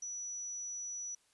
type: tone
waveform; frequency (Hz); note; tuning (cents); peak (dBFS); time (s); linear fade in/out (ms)
sine; 5900; F#8; -6; -39; 0.02-1.15; 5
effects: white hiss -71 dBFS RMS until 1.33 s + resampled to 24000 Hz